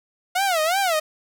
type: tone with vibrato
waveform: sawtooth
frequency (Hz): 702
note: F5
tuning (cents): +9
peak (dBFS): -15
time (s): 0.35-1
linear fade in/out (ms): 10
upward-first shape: sine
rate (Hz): 2.8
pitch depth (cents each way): 220
effects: none